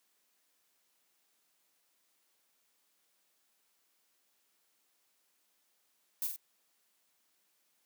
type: noise with echo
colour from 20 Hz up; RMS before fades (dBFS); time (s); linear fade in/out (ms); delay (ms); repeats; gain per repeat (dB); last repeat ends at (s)
violet; -34; 6.22-6.27; 2; 46; 2; -5; 6.362
effects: white hiss -75 dBFS RMS until 7.85 s + high-pass 200 Hz 12 dB/octave